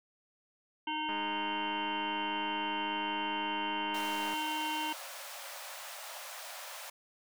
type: harmonic tone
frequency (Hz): 308.3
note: D#4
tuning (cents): -16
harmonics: 1 / 3 / 5 / 7 / 9 / 10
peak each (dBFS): -41 / -35 / -46 / -46 / -41 / -41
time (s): 0.87-4.93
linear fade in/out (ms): 5
type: click train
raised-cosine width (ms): 0.5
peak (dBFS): -29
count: 670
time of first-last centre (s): 1.09-4.338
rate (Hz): 206
type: high-pass noise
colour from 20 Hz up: pink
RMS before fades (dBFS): -45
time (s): 3.94-6.9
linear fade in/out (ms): 5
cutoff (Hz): 540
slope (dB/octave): 96
effects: none